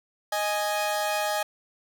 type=tone pair together; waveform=sawtooth; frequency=622.2 / 830.6 Hz; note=D#5 / G#5; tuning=0 / 0 cents; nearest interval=perfect fourth; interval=500 cents; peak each=-24 dBFS; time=0.32-1.43 s; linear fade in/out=5 ms; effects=none